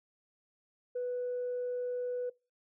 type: tone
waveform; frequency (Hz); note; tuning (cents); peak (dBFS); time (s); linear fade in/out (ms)
sine; 493.9; B4; 0; -31; 0.95-2.3; 10
effects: noise-tail reverb RT60 0.3 s tail -24 dB re dry + tanh soft clip ceiling -29 dBFS